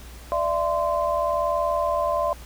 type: tone cluster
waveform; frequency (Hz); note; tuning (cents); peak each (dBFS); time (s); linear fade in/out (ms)
sine; 591 / 672 / 1036; D5 / E5 / C6; +11 / +33 / -17; -25; 0.32-2.33; 0
effects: added 60 Hz sine -40 dBFS peak until 2.45 s + pink hiss -46 dBFS RMS until 2.45 s